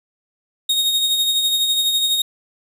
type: tone with tremolo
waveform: 40% pulse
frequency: 3729 Hz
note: A#7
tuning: in tune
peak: -13 dBFS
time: 0.69-2.22 s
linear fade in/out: 5 ms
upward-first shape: sine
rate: 12 Hz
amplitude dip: 40%
effects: none